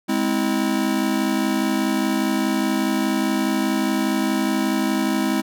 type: chord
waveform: square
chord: Ab augmented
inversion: none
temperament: just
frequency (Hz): 207.7 / 259.6 / 324.5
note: Ab3 / C4 / E4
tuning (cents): 0 / -13 / -27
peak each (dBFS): -24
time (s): 0.08-5.42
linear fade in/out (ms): 20
effects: none